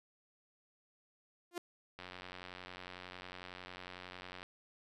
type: tone with exponential growth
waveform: sawtooth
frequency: 349.2 Hz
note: F4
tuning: in tune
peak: -31 dBFS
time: 1.51-1.58 s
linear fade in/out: 2 ms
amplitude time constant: 15 ms
type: click train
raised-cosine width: 0.3 ms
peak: -31 dBFS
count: 223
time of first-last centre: 1.99-4.43 s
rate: 91 Hz
effects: resampled to 32000 Hz